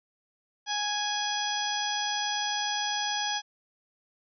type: harmonic tone with a mistuned harmonic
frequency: 830.6 Hz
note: G#5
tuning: in tune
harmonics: 1 / 2 / 3 / 4 / 5 / 6 / 7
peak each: -32 / -35 / -42 / -33 / -45 / -36 / -37 dBFS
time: 0.66-3.42 s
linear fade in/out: 50 ms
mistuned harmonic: 7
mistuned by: +24 cents
effects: none